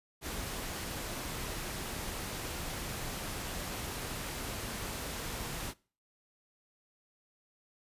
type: noise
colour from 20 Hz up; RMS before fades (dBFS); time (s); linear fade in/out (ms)
pink; -39; 0.21-5.74; 50
effects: noise-tail reverb RT60 0.4 s tail -23 dB re dry + resampled to 32000 Hz